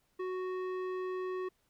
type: tone with low-pass filter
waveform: square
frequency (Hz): 370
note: F#4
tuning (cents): 0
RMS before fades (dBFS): -37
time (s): 0.19-1.49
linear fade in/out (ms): 10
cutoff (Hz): 1700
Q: 0.84
effects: pink hiss -75 dBFS RMS until 1.69 s